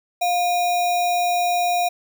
sine tone with sample-and-hold, 706 Hz, F5, 19 cents sharp, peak -17 dBFS, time 0.21-1.89 s, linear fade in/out 10 ms, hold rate 3150 Hz, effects none

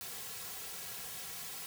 white noise with comb filter, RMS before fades -44 dBFS, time 0.01-1.66 s, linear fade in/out 0 ms, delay 3.3 ms, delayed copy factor -0.85, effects none

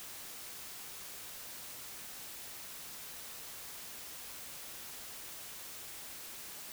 silence, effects white hiss -47 dBFS RMS until 6.72 s

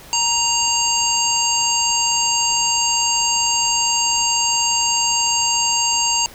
harmonic tone, 932.3 Hz, A#5, in tune, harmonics 1 / 3 / 5 / 7 / 8, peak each -22 / -22 / -22 / -22 / -22 dBFS, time 0.13-6.26 s, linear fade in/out 0 ms, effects pink hiss -41 dBFS RMS until 6.34 s

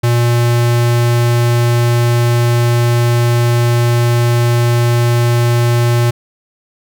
square tone, 119.3 Hz, A#2, 41 cents sharp, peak -10 dBFS, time 0.03-6.11 s, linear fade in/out 10 ms, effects none

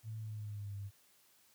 sine tone with pitch glide, 110.2 to 99.89 Hz, A2 to G2, +3 to +33 cents, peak -40 dBFS, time 0.03-0.91 s, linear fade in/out 50 ms, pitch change -170 cents, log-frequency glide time 0.18-0.75 s, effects white hiss -68 dBFS RMS until 1.54 s + high-pass 60 Hz 12 dB/octave

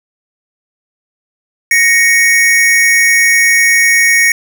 square tone pair together, 1872 / 2224 Hz, A#6 / C#7, +7 / +5 cents, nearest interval minor third, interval 298 cents, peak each -10 dBFS, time 1.71-4.32 s, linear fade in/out 2 ms, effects none

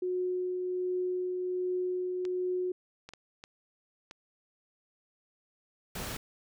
sine tone with tremolo, 364.3 Hz, F#4, 27 cents flat, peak -28 dBFS, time 0.02-2.72 s, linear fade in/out 5 ms, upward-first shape triangle, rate 1.3 Hz, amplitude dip 30%
clicks, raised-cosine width 0.2 ms, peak -28 dBFS, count 5, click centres 2.252 / 3.09 / 3.136 / 3.439 / 4.111 s
pink noise, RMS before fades -38 dBFS, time 5.95-6.17 s, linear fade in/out 5 ms
effects none

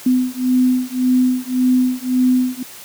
sine beating tone pair, 252.4 / 254.2 Hz, B3 / C4, +38 / -50 cents, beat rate 1.8 Hz, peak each -16 dBFS, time 0.06-2.63 s, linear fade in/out 5 ms, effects white hiss -37 dBFS RMS until 2.84 s + high-pass 100 Hz 12 dB/octave

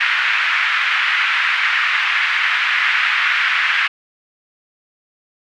white band-pass noise, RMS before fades -17 dBFS, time 0-3.88 s, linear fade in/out 10 ms, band 1400 to 2400 Hz, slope 24 dB/octave, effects none

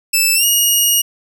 10% pulse tone with pitch glide, 2637 to 2876 Hz, E7 to F#7, 0 to -50 cents, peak -3 dBFS, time 0.13-1.02 s, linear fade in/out 10 ms, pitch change +150 cents, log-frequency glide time 0.35-0.45 s, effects none

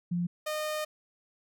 sine / sawtooth tone pair in turn, 174.61 / 612.4 Hz, F3 / D#5, 0 / -28 cents, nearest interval octave + minor seventh, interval 2172 cents, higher second, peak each -27 / -27 dBFS, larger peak neither, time 0.11-0.27 / 0.46-0.85 s, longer second, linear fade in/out 10 ms, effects none

